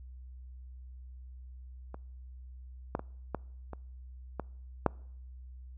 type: clicks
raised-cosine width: 1 ms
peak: -28 / -16 / -24 / -18 / -27 / -20 / -10 dBFS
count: 7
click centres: 1.944 / 2.951 / 2.994 / 3.347 / 3.733 / 4.397 / 4.863 s
effects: noise-tail reverb RT60 0.7 s tail -26 dB re dry + added 63 Hz sine -45 dBFS peak until 5.77 s